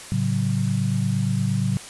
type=chord; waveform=sine; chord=F# minor; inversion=first; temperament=equal with one note detuned; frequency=110 / 138.59 / 187.25 Hz; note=A2 / C#3 / F#3; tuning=0 / 0 / +21 cents; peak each=-24 dBFS; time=0.12-1.77 s; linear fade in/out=0 ms; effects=white hiss -39 dBFS RMS until 1.89 s + resampled to 24000 Hz